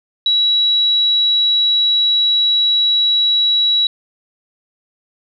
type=tone; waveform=sine; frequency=3900 Hz; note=B7; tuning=23 cents flat; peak=-11 dBFS; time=0.26-3.87 s; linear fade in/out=2 ms; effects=none